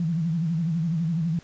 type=tone with vibrato; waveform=sine; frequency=164.81 Hz; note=E3; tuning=in tune; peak=-22 dBFS; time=0-1.39 s; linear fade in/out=2 ms; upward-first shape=sine; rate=12 Hz; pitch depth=110 cents each way; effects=pink hiss -52 dBFS RMS until 1.43 s + resampled to 16000 Hz